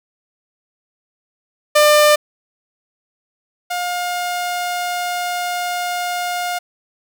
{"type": "tone pair in turn", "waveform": "sawtooth", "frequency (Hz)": [598, 711.1], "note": ["D5", "F5"], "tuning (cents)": [31, 31], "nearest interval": "minor third", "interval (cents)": 300, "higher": "second", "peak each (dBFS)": [-5, -16], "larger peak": "first", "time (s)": [[1.75, 2.16], [3.7, 6.59]], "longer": "second", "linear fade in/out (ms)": 10, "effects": []}